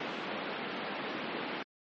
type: band-pass noise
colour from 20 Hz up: pink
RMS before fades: -38 dBFS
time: 0-1.63 s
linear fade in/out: 5 ms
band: 210 to 3400 Hz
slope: 24 dB/octave
effects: MP3 32 kbps